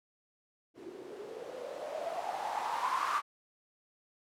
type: noise with low-pass filter sweep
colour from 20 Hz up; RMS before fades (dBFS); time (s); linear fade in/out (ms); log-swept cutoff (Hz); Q
violet; -37; 0.74-3.22; 50; 330 to 1200; 8.7
effects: none